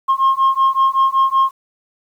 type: beating tone pair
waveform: sine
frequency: 1069 / 1074.3 Hz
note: C6 / C6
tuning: +37 / +45 cents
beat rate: 5.3 Hz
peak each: -13 dBFS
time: 0.08-1.51 s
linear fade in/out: 20 ms
effects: tanh soft clip ceiling -8 dBFS + 8-bit